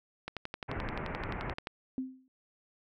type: click train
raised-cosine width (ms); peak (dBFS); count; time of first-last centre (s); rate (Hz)
0.3; -21; 17; 0.28-1.671; 11.5
type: low-pass noise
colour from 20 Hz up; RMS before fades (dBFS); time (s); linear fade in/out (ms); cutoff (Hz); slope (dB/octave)
pink; -38; 0.68-1.54; 10; 2300; 48
type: tone with exponential decay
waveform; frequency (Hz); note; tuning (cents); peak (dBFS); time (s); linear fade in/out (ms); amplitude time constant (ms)
sine; 260; C4; -11; -29; 1.98-2.28; 1; 65
effects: none